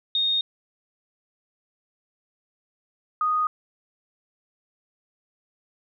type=tone pair in turn; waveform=sine; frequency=3700 / 1240.8 Hz; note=A#7 / D#6; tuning=-14 / -5 cents; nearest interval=octave + perfect fifth; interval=1891 cents; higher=first; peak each=-20 dBFS; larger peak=neither; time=0.15-0.41 / 3.21-3.47 s; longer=neither; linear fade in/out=2 ms; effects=none